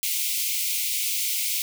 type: high-pass noise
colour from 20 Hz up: white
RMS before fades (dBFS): -26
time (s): 0.03-1.62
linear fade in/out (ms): 0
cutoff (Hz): 2100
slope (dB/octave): 96
effects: none